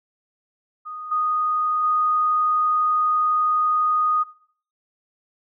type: tone with level steps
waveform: sine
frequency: 1239 Hz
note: D#6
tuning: 8 cents flat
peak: -31 / -19 / -17 dBFS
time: 0.85-4.24 s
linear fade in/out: 20 ms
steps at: 1.11 / 1.83 s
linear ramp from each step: 10 ms
effects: noise-tail reverb RT60 0.5 s tail -17 dB re dry